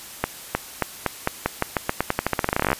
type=accelerating click train; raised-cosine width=0.5 ms; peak=-4 dBFS; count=27; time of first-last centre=0.24-2.73 s; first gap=310 ms; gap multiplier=0.88; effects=white hiss -39 dBFS RMS until 2.79 s + resampled to 32000 Hz